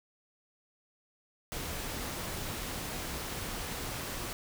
pink noise, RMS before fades -38 dBFS, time 1.52-4.33 s, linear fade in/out 0 ms, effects none

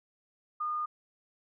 sine tone, 1220 Hz, D#6, 34 cents flat, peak -30 dBFS, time 0.6-0.86 s, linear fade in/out 10 ms, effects none

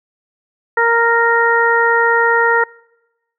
harmonic tone, 464.8 Hz, A#4, 5 cents flat, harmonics 1 / 2 / 3 / 4, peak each -16 / -16 / -16 / -16 dBFS, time 0.77-2.64 s, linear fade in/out 5 ms, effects noise-tail reverb RT60 1.0 s tail -25 dB re dry

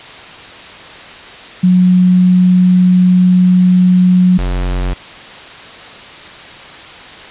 sine / square tone pair in turn, 181.9 / 45.36 Hz, F#3 / F#1, -29 / -34 cents, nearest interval 2 octaves, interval 2405 cents, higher first, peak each -5 / -14 dBFS, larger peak first, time 1.63-4.38 / 4.38-4.94 s, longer first, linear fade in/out 10 ms, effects white hiss -32 dBFS RMS until 7.3 s + resampled to 8000 Hz

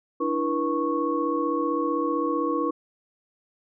sine tone cluster, 295.4 / 331 / 483 / 1104 Hz, D4 / E4 / B4 / C#6, +10 / +7 / -39 / -7 cents, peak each -28 dBFS, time 0.2-2.71 s, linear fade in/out 10 ms, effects none

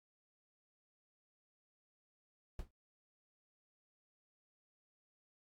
brown noise with exponential decay, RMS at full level -38 dBFS, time 2.59-2.71 s, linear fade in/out 2 ms, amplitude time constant 24 ms, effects AAC 64 kbps

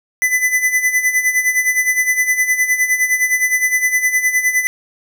square tone with tremolo, 2006 Hz, B6, 26 cents sharp, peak -11 dBFS, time 0.22-4.67 s, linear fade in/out 0 ms, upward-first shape sine, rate 9.7 Hz, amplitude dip 70%, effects none

